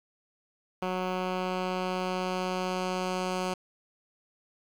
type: tone with low-pass filter sweep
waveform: 10% pulse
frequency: 184 Hz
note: F#3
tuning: 9 cents flat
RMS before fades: -31 dBFS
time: 0.82-3.54 s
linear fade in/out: 5 ms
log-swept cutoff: 2800 to 7900 Hz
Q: 0.77
effects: 8-bit